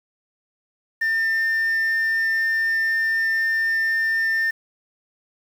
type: tone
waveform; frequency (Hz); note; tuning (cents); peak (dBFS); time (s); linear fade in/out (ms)
sine; 1801; A6; +40; -16; 1.01-4.51; 10
effects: tanh soft clip ceiling -17 dBFS + 7-bit